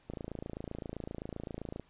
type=click train; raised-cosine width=2 ms; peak=-26 dBFS; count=48; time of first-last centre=0.1-1.797 s; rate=27.7 Hz; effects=pink hiss -66 dBFS RMS until 1.89 s + resampled to 8000 Hz